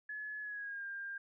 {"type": "tone with pitch glide", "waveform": "sine", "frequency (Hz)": [1705, 1600], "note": ["G#6", "G6"], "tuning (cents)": [45, 35], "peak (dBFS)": -40, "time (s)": [0.09, 1.18], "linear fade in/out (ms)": 5, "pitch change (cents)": -110, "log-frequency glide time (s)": [0.41, 0.85], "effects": []}